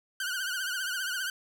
sawtooth tone with vibrato, 1500 Hz, F#6, 23 cents sharp, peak -27 dBFS, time 0.2-1.3 s, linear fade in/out 2 ms, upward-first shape triangle, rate 15 Hz, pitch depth 110 cents each way, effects none

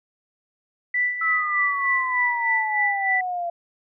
sine tone with tremolo, 1975.5 Hz, B6, in tune, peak -18 dBFS, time 0.94-3.21 s, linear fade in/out 5 ms, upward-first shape sine, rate 3.3 Hz, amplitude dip 65%
sine exponential sweep, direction down, 1318.5 to 682 Hz, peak -24 dBFS, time 1.21-3.5 s, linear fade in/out 5 ms
effects none

